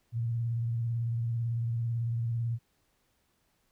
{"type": "tone with vibrato", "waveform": "sine", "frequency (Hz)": 116.54, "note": "A#2", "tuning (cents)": 0, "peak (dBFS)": -28, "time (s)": [0.12, 2.59], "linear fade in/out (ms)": 50, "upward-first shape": "square", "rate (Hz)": 18, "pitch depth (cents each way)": 34, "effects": ["pink hiss -73 dBFS RMS until 3.71 s"]}